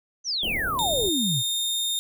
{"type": "exponential sweep", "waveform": "sine", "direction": "down", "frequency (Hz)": [6272, 112.3], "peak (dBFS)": -24, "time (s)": [0.24, 1.43], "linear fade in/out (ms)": 50}
{"type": "band-stop noise", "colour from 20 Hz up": "pink", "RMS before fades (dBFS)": -34, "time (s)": [0.43, 1.09], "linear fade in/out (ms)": 2, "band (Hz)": [770, 10000], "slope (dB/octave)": 48}
{"type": "tone", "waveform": "sawtooth", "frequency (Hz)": 3659, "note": "A#7", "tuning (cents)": -33, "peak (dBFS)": -21, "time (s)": [0.79, 1.99], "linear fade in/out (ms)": 0}
{"effects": []}